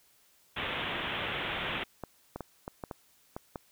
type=low-pass noise; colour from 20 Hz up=white; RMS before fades=-35 dBFS; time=0.56-1.84 s; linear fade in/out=10 ms; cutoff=3500 Hz; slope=96 dB/octave
type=clicks; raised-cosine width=1 ms; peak=-23 dBFS; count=8; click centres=2.037 / 2.36 / 2.407 / 2.679 / 2.838 / 2.912 / 3.365 / 3.558 s
effects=white hiss -65 dBFS RMS until 3.71 s